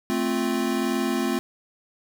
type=chord; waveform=square; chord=F major; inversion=first; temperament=equal; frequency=220 / 261.6 / 349.2 Hz; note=A3 / C4 / F4; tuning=0 / 0 / 0 cents; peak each=-28 / -27 / -28 dBFS; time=0.1-1.39 s; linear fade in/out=0 ms; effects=none